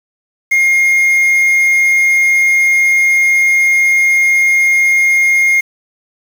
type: tone with quantisation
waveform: triangle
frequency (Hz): 2134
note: C7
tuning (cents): +34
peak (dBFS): -6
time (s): 0.51-5.61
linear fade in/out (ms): 10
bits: 5
effects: none